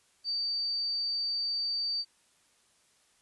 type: tone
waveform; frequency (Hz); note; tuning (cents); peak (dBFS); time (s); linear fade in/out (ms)
sine; 4617; D8; -30; -29; 0.24-2.05; 50
effects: white hiss -67 dBFS RMS until 3.21 s + resampled to 24000 Hz